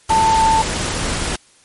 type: tone in noise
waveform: sine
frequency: 888 Hz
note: A5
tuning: 16 cents sharp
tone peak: -11 dBFS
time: 0.1-0.62 s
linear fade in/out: 5 ms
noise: pink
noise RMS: -21 dBFS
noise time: 0.09-1.36 s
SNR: +7 dB
effects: white hiss -51 dBFS RMS until 1.64 s + MP3 48 kbps